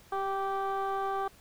sine tone with frequency modulation, 780 Hz, G5, 9 cents flat, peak -27 dBFS, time 0.12-1.28 s, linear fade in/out 5 ms, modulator 388 Hz, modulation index 1.2, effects tanh soft clip ceiling -27 dBFS + pink hiss -58 dBFS RMS until 1.4 s

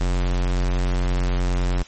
square tone, 44.86 Hz, F1, 47 cents sharp, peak -19 dBFS, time 0-1.83 s, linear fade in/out 10 ms, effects white hiss -45 dBFS RMS until 1.87 s + MP3 32 kbps

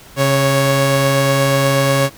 sawtooth tone pair together, 136.4 / 553.9 Hz, C#3 / C#5, -28 / -1 cents, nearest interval 2 octaves, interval 2427 cents, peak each -11 dBFS, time 0.16-2.1 s, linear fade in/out 50 ms, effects pink hiss -41 dBFS RMS until 2.17 s

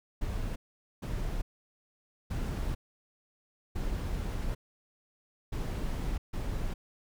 brown noise bursts at uneven times, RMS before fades -33 dBFS, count 6, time 0.21-0.56 / 1.02-1.42 / 2.3-2.75 / 3.75-4.55 / 5.52-6.18 / 6.33-6.74 s, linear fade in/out 10 ms, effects none

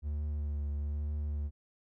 triangle tone with vibrato, 73.42 Hz, D2, in tune, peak -30 dBFS, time 0.02-1.51 s, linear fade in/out 50 ms, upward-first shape triangle, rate 1.1 Hz, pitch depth 30 cents each way, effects none

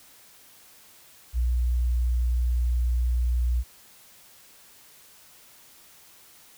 sine tone, 60.6 Hz, B1, 32 cents flat, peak -20 dBFS, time 1.33-3.64 s, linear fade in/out 50 ms, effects tanh soft clip ceiling -16 dBFS + white hiss -53 dBFS RMS until 6.57 s

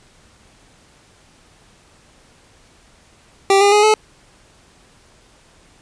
25% pulse tone with pitch steps, 392 / 404.4 / 417.2 / 430.5 Hz, G4 / G#4 / G#4 / A4, 0 / -46 / +8 / -38 cents, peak -6 dBFS, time 3.5-3.94 s, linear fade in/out 2 ms, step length 110 ms, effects pink hiss -51 dBFS RMS until 5.81 s + resampled to 22050 Hz

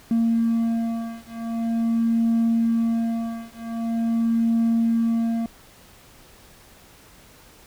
triangle beating tone pair, 229.1 / 229.54 Hz, A#3 / A#3, -30 / -27 cents, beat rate 0.44 Hz, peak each -20 dBFS, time 0.11-5.46 s, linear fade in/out 2 ms, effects tanh soft clip ceiling -12 dBFS + pink hiss -50 dBFS RMS until 7.66 s

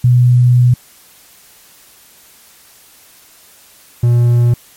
sine / triangle tone pair in turn, 123.47 / 120.02 Hz, B2 / B2, 0 / -49 cents, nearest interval unison, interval 49 cents, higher first, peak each -5 dBFS, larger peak neither, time 0.04-0.74 / 4.03-4.54 s, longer first, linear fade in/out 5 ms, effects white hiss -44 dBFS RMS until 4.76 s + MP3 64 kbps

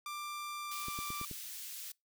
sawtooth tone with pitch glide, 1184 to 1177.2 Hz, D6 to D6, +14 to +4 cents, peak -36 dBFS, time 0.06-1.25 s, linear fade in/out 2 ms, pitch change -10 cents, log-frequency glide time 0.61-1.03 s
white high-pass noise, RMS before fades -45 dBFS, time 0.71-1.92 s, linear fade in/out 5 ms, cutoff 2600 Hz, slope 12 dB/octave
clicks, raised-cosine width 3 ms, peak -32 dBFS, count 5, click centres 0.884 / 0.989 / 1.104 / 1.214 / 1.313 s
effects noise-tail reverb RT60 0.2 s tail -25 dB re dry

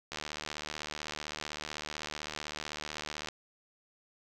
click train, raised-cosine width 0.2 ms, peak -20 dBFS, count 241, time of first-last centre 0.12-3.286 s, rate 75.8 Hz, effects none

